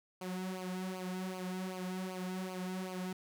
sawtooth tone with flanger, 185 Hz, F#3, in tune, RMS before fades -40 dBFS, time 0.21-3.13 s, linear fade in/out 5 ms, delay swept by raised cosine 0.54 to 3.74 ms, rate 2.6 Hz, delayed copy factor -0.75, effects none

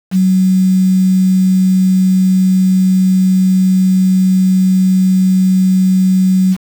sine tone with quantisation, 187.2 Hz, F#3, 20 cents sharp, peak -7 dBFS, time 0.11-6.57 s, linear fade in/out 50 ms, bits 5, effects none

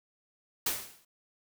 white noise with exponential decay, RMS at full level -27 dBFS, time 0.66-1.05 s, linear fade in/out 5 ms, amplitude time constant 83 ms, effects none

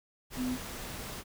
sine tone in noise, 252.7 Hz, B3, 40 cents sharp, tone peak -30 dBFS, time 0.36-0.58 s, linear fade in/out 50 ms, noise pink, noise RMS -41 dBFS, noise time 0.3-1.24 s, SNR +8 dB, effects none

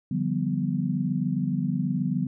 sine chord, G dominant seventh, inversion second, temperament equal with one note detuned, 146.83 / 174.61 / 193.52 / 246.9 Hz, D3 / F3 / G3 / B3, 0 / 0 / -22 / 0 cents, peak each -29 dBFS, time 0.11-2.27 s, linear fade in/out 5 ms, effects none

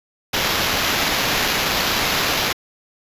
white noise with sample-and-hold, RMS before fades -20 dBFS, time 0.33-2.53 s, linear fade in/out 10 ms, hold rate 8820 Hz, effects resampled to 32000 Hz

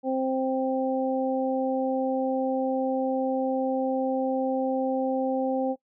harmonic tone, 262.5 Hz, C4, 6 cents sharp, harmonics 1 / 2 / 3, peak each -27 / -27 / -31 dBFS, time 0.03-5.76 s, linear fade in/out 50 ms, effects noise-tail reverb RT60 0.1 s tail -20 dB re dry

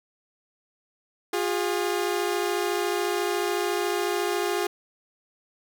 sawtooth tone pair together, 354.5 / 408.5 Hz, F4 / G#4, +26 / -29 cents, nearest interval major second, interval 245 cents, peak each -23 dBFS, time 1.33-4.67 s, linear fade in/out 5 ms, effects 9-bit

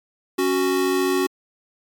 square tone pair together, 276.3 / 370.5 Hz, C#4 / F#4, -6 / +2 cents, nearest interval perfect fourth, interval 508 cents, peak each -24 / -20 dBFS, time 0.38-1.27 s, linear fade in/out 10 ms, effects MP3 96 kbps

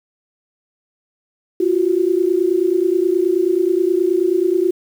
sine tone pair together, 344.9 / 374.3 Hz, F4 / F#4, -22 / +20 cents, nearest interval minor second, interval 142 cents, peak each -16 dBFS, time 1.6-4.71 s, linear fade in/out 5 ms, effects 7-bit

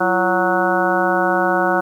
harmonic tone with a mistuned harmonic, 184.4 Hz, F#3, 6 cents flat, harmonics 1 / 2 / 3 / 4 / 5 / 6 / 7 / 8, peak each -26 / -21 / -22 / -20 / -24 / -26 / -25 / -21 dBFS, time 0-1.81 s, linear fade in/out 10 ms, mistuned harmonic 2, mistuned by -120 cents, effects 8-bit

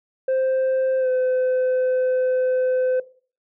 sine tone with pitch glide, 523.3 to 510.8 Hz, C5 to C5, 0 to -42 cents, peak -15 dBFS, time 0.28-3 s, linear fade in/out 5 ms, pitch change -42 cents, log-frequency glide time 0.99-1.08 s, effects noise-tail reverb RT60 0.4 s tail -18 dB re dry + tanh soft clip ceiling -17 dBFS

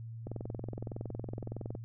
click train, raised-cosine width 2 ms, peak -26 dBFS, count 33, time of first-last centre 0.27-1.751 s, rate 21.6 Hz, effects added 114 Hz sine -41 dBFS peak until 1.84 s

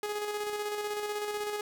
sawtooth tone with tremolo, 417.1 Hz, G#4, 7 cents sharp, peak -27 dBFS, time 0.03-1.61 s, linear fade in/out 2 ms, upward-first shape square, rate 16 Hz, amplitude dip 35%, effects none

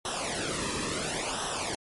pink noise with flanger, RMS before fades -32 dBFS, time 0.05-1.75 s, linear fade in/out 2 ms, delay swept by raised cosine 0.43 to 1.39 ms, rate 0.72 Hz, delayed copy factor -0.8, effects MP3 48 kbps

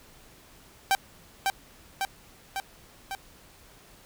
sawtooth tone with echo, 780 Hz, G5, 9 cents flat, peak -16 dBFS, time 0.91-0.95 s, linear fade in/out 0 ms, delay 550 ms, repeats 4, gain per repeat -3 dB, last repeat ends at 3.15 s, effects pink hiss -54 dBFS RMS until 4.05 s

